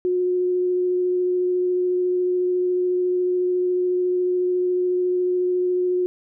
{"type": "tone with vibrato", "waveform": "sine", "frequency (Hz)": 361.8, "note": "F#4", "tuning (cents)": -39, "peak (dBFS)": -18, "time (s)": [0.05, 6.06], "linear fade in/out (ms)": 0, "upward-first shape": "sine", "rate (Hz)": 14, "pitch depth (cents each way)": 9, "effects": []}